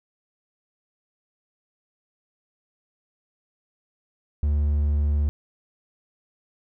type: tone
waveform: triangle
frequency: 73.42 Hz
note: D2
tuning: in tune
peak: -17 dBFS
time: 4.43-5.29 s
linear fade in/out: 0 ms
effects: none